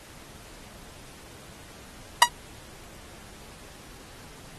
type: tone with exponential decay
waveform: sawtooth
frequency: 961 Hz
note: B5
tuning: 48 cents flat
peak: -3 dBFS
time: 2.22-2.29 s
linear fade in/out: 1 ms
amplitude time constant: 15 ms
effects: pink hiss -48 dBFS RMS until 4.58 s + AAC 32 kbps